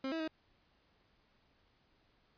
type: tone with pitch steps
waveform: 30% pulse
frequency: 266.4 / 324.6 / 316.5 Hz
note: C4 / E4 / D#4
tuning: +31 / -27 / +30 cents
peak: -33 dBFS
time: 0.04-0.277 s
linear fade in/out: 2 ms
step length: 79 ms
effects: pink hiss -72 dBFS RMS until 2.37 s + resampled to 11025 Hz